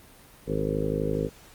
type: harmonic tone with a mistuned harmonic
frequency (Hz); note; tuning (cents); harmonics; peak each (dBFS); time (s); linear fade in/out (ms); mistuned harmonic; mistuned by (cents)
52; G#1; +3; 1 / 2 / 3 / 4 / 5 / 6 / 7 / 8 / 9 / 10; -35 / -37 / -31 / -37 / -33 / -37 / -36 / -32 / -31 / -36; 0.46-1.3; 50; 10; +30
effects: pink hiss -52 dBFS RMS until 1.54 s + Opus 32 kbps